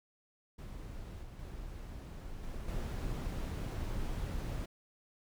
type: noise with level steps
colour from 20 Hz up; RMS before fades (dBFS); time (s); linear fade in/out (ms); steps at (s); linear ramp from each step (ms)
brown; -45 / -48 / -45 / -42 / -37; 0.58-4.66; 10; 1.23 / 1.39 / 2.43 / 2.68; 2
effects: none